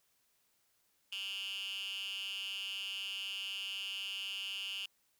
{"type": "tone with high-pass filter", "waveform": "10% pulse", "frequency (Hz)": 196, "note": "G3", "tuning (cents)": 0, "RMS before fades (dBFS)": -41, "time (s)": [1.12, 4.86], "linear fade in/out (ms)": 5, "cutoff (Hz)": 2900, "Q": 9.4, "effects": ["white hiss -75 dBFS RMS until 5.19 s"]}